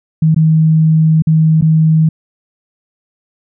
sine tone with dropouts, 158.6 Hz, D#3, 33 cents sharp, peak -6 dBFS, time 0.22-2.09 s, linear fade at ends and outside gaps 5 ms, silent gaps 0.346-0.362 / 1.222-1.27 / 1.612-1.622 s, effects none

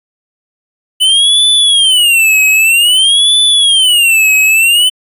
square tone with vibrato, 2983 Hz, F#7, 13 cents sharp, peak -6 dBFS, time 1-4.9 s, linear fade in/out 20 ms, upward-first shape sine, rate 0.52 Hz, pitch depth 270 cents each way, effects resampled to 32000 Hz

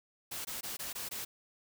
white noise bursts, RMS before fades -40 dBFS, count 6, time 0.31-1.25 s, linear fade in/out 10 ms, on 140 ms, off 20 ms, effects none

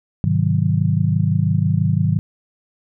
sine chord, Ab dominant seventh, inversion none, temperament just, 103.83 / 129.78 / 155.74 / 186.89 Hz, Ab2 / C3 / Eb3 / Gb3, 0 / -14 / +2 / +18 cents, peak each -19 / -22 / -18 / -22 dBFS, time 0.24-2.19 s, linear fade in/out 0 ms, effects none

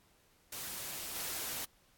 white noise with level steps, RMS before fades -42 / -39 dBFS, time 0.52-1.65 s, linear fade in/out 5 ms, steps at 1.15 s, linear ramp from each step 5 ms, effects pink hiss -68 dBFS RMS until 1.97 s + AAC 64 kbps

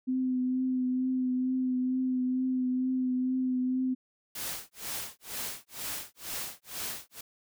sine tone with vibrato, 255.7 Hz, C4, 40 cents flat, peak -26 dBFS, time 0.07-3.95 s, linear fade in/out 20 ms, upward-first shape triangle, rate 2.2 Hz, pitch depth 24 cents each way
white noise with tremolo, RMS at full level -35 dBFS, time 4.35-7.21 s, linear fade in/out 5 ms, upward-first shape sine, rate 2.1 Hz, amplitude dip 100%
effects none

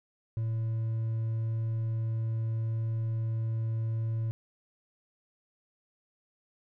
triangle tone with hard clipping, 112.4 Hz, A2, 37 cents sharp, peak -29 dBFS, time 0.37-4.31 s, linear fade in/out 0 ms, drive 5 dB, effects none

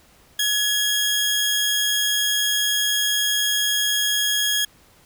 sawtooth tone pair together, 1686 / 3272 Hz, G#6 / G#7, +26 / -26 cents, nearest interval major seventh, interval 1148 cents, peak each -21 / -17 dBFS, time 0.39-4.65 s, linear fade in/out 5 ms, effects pink hiss -54 dBFS RMS until 5.05 s

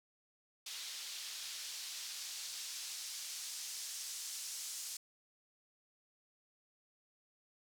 white noise with band-pass filter sweep, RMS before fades -45 dBFS, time 0.66-4.97 s, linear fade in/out 5 ms, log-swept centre 4000 to 6500 Hz, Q 1.2, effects none

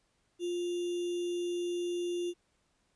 sine tone with sample-and-hold, 350.4 Hz, F4, 6 cents sharp, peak -31 dBFS, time 0.39-2.34 s, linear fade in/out 50 ms, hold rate 3150 Hz, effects pink hiss -74 dBFS RMS until 2.95 s + resampled to 22050 Hz

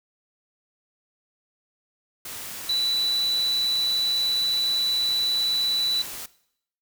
sine tone in noise, 3964 Hz, B7, 6 cents sharp, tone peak -21 dBFS, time 2.69-6.02 s, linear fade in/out 5 ms, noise white, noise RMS -36 dBFS, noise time 2.25-6.26 s, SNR +12 dB, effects noise-tail reverb RT60 0.7 s tail -19 dB re dry

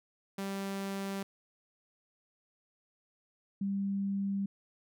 sawtooth / sine tone pair in turn, 196 / 197.59 Hz, G3 / G3, 0 / +14 cents, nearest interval unison, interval 14 cents, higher second, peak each -31 / -30 dBFS, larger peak second, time 0.38-1.23 / 3.61-4.46 s, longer neither, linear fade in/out 5 ms, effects none

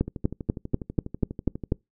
two click trains, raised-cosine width 3 ms, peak -9 / -20 dBFS, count 8 / 21, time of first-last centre 0.01-1.721 / 0.08-1.719 s, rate 4.09 / 12.2 Hz, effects noise-tail reverb RT60 0.2 s tail -26 dB re dry

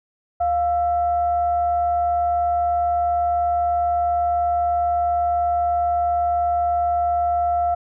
sine tone with frequency modulation, 701 Hz, F5, 6 cents sharp, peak -17 dBFS, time 0.4-7.75 s, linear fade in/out 10 ms, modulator 627 Hz, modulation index 0.29, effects none

